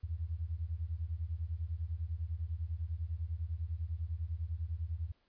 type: beating tone pair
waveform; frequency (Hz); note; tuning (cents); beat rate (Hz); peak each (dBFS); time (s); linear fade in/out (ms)
sine; 77.3 / 87.3; D#2 / F2; -11 / 0; 10; -38 / -38; 0.03-5.12; 10
effects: pink hiss -75 dBFS RMS until 5.28 s + resampled to 11025 Hz